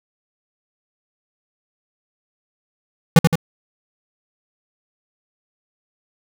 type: tone with echo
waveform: square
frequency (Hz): 164.81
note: E3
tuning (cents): 0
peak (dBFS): -5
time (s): 3.16-3.19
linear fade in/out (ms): 2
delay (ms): 83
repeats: 2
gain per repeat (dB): -5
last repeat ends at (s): 3.356
effects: none